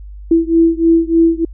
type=beating tone pair; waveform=sine; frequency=329.6 / 332.9 Hz; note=E4 / E4; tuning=0 / +17 cents; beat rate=3.3 Hz; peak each=-11 / -12 dBFS; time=0.31-1.45 s; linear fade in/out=5 ms; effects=added 50 Hz sine -29 dBFS peak until 1.53 s